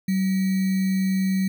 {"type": "tone with sample-and-hold", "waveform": "sine", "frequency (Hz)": 190, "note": "F#3", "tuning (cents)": 46, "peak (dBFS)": -19, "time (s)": [0.08, 1.48], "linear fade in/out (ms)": 5, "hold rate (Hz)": 2100, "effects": []}